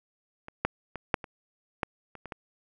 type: clicks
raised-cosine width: 0.5 ms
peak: -26 / -9 / -21 / -7 / -25 / -12 / -29 / -25 / -21 dBFS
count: 9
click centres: 0.484 / 0.65 / 0.957 / 1.142 / 1.242 / 1.832 / 2.153 / 2.257 / 2.322 s
effects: none